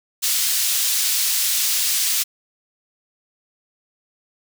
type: high-pass noise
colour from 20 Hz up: pink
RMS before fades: -20 dBFS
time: 0.22-2.24 s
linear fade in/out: 20 ms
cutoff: 4100 Hz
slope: 12 dB/octave
effects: none